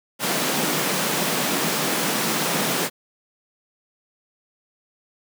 pink high-pass noise, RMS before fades -23 dBFS, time 0.19-2.9 s, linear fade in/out 50 ms, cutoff 150 Hz, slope 48 dB/octave, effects none

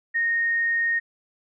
sine tone, 1854 Hz, A#6, 10 cents flat, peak -20 dBFS, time 0.14-1 s, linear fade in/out 20 ms, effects none

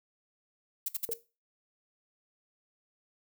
violet noise bursts, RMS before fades -32 dBFS, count 4, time 0.86-1.137 s, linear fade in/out 5 ms, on 25 ms, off 59 ms
sine tone with exponential decay, 461 Hz, A#4, 19 cents flat, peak -31 dBFS, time 1.09-1.23 s, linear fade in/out 0 ms, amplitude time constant 29 ms
effects noise-tail reverb RT60 0.3 s tail -17 dB re dry

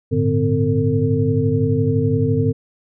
sine tone cluster, 101.8 / 113.6 / 147.6 / 257.3 / 451.8 Hz, G#2 / A#2 / D3 / C4 / A4, -34 / -44 / +9 / -29 / +46 cents, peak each -21 dBFS, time 0.11-2.53 s, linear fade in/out 20 ms, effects none

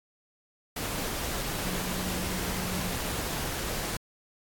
sine tone in noise, 183.3 Hz, F#3, 16 cents flat, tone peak -35 dBFS, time 1.65-2.92 s, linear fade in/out 5 ms, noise pink, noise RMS -33 dBFS, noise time 0.76-3.97 s, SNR -5 dB, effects AAC 64 kbps

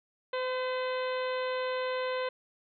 harmonic tone with a mistuned harmonic, 511 Hz, C5, 41 cents flat, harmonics 1 / 2 / 3 / 4 / 5 / 6 / 7 / 8, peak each -31 / -37 / -41 / -43 / -45 / -47 / -48 / -49 dBFS, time 0.33-2.29 s, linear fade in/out 5 ms, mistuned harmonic 4, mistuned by -16 cents, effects none

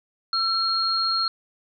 sine tone pair together, 1343 / 4261 Hz, E6 / C8, +32 / +31 cents, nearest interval octave + minor sixth, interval 1999 cents, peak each -25 / -22 dBFS, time 0.33-1.28 s, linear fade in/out 2 ms, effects none

